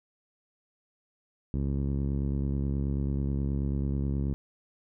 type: tone with low-pass filter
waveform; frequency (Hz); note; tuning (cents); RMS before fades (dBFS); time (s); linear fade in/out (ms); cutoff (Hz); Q
10% pulse; 69.3; C#2; 0; -29; 1.54-4.34; 0; 220; 0.6
effects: none